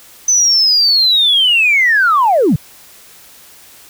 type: linear sweep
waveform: sine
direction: down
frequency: 6120 to 115.1 Hz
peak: -7 dBFS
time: 0.28-2.56 s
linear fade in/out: 5 ms
effects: tanh soft clip ceiling -3 dBFS + white hiss -41 dBFS RMS until 3.89 s